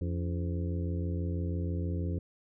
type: harmonic tone with a mistuned harmonic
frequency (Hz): 86.2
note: F2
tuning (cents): -22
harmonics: 1 / 2 / 3 / 4 / 5 / 6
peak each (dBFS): -31 / -37 / -41 / -43 / -45 / -47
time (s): 0.01-2.19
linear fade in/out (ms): 5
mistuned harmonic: 3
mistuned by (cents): +130
effects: none